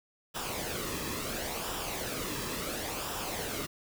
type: noise with flanger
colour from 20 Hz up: pink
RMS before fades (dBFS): -36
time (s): 0.34-3.67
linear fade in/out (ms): 20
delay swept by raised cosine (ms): 0.46 to 1.39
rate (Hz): 0.72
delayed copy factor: -0.55
effects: none